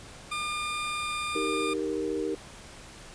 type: tone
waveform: 20% pulse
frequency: 1206 Hz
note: D6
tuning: 46 cents sharp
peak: -25 dBFS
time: 0.31-1.74 s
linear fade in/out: 10 ms
type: chord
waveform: sine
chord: Eb major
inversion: none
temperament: equal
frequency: 311.1 / 392 / 466.2 Hz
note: Eb4 / G4 / Bb4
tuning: 0 / 0 / 0 cents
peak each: -32 dBFS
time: 1.35-2.35 s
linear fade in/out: 5 ms
effects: pink hiss -47 dBFS RMS until 3.14 s + resampled to 22050 Hz